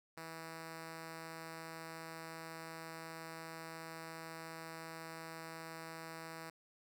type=tone; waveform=5% pulse; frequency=162.8 Hz; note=E3; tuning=21 cents flat; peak=-35 dBFS; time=0.17-6.5 s; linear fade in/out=5 ms; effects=none